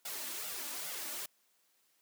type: noise with flanger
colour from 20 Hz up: white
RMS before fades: -41 dBFS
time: 0.05-1.26 s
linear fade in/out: 5 ms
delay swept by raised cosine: 1.4 to 3.5 ms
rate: 2.4 Hz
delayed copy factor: +0.75
effects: white hiss -73 dBFS RMS until 2.01 s + high-pass 200 Hz 12 dB/octave